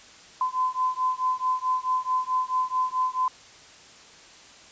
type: beating tone pair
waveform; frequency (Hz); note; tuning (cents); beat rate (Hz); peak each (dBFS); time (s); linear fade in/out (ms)
sine; 1019 / 1023.6; C6 / C6; -46 / -38; 4.6; -26; 0.41-3.28; 2
effects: white hiss -49 dBFS RMS until 4.71 s + resampled to 16000 Hz